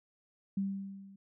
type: tone with level ramp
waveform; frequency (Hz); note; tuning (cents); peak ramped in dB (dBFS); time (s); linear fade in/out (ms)
sine; 195.8; G3; -2; -28 to -52; 0.57-1.16; 5
effects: none